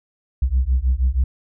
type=beating tone pair; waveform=sine; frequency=61 / 67.3 Hz; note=B1 / C2; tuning=-21 / +49 cents; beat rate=6.3 Hz; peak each=-17 dBFS; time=0.42-1.24 s; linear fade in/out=5 ms; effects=tanh soft clip ceiling -11 dBFS